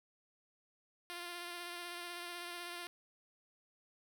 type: tone with vibrato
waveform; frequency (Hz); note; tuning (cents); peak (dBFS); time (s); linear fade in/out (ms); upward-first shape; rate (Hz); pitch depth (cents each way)
5% pulse; 349; F4; -1; -32; 1.1-2.87; 0; sine; 16; 20
effects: none